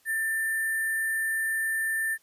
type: tone with sample-and-hold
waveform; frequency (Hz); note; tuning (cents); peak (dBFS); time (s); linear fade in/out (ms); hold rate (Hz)
sine; 1783; A6; +22; -25; 0.05-2.18; 50; 11025
effects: white hiss -64 dBFS RMS until 2.22 s + resampled to 32000 Hz